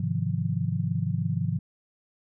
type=chord; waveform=sine; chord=F minor seventh; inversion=first; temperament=just; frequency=104.77 / 130.96 / 157.15 / 174.61 Hz; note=Ab2 / C3 / Eb3 / F3; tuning=+16 / +2 / +18 / 0 cents; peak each=-30 dBFS; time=0-1.59 s; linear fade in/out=5 ms; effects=none